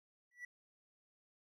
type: tone with exponential growth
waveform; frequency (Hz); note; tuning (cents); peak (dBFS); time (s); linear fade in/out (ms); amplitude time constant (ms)
triangle; 1954; B6; -19; -39; 0.31-0.45; 5; 30
effects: tanh soft clip ceiling -38 dBFS